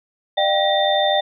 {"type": "tone cluster", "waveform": "sine", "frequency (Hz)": [601, 693, 781, 1908, 3587], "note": ["D5", "F5", "G5", "A#6", "A7"], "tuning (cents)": [40, -14, -7, 40, 33], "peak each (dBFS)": [-19, -26, -20, -27, -21], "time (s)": [0.37, 1.21], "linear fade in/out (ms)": 10, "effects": []}